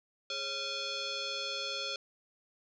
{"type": "tone with frequency modulation", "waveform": "sine", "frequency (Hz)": 415.3, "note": "G#4", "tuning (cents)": 0, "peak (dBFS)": -34, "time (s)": [0.3, 1.96], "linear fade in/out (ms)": 2, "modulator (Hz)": 964, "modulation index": 5, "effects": []}